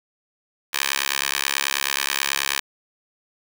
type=tone with high-pass filter; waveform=10% pulse; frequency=69.3 Hz; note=C#2; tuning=in tune; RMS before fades=-24 dBFS; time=0.73-2.6 s; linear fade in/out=10 ms; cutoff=1900 Hz; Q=0.82; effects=none